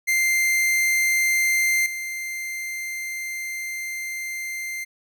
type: tone with level steps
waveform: 45% pulse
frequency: 2093 Hz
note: C7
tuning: in tune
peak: -18 / -28 dBFS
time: 0.07-4.85 s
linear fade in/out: 20 ms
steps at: 1.86 s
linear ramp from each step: 2 ms
effects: none